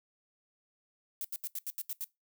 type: noise bursts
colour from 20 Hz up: violet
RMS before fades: -37 dBFS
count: 8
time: 1.21-2.043 s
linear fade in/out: 0 ms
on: 35 ms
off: 79 ms
effects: noise-tail reverb RT60 0.2 s tail -22 dB re dry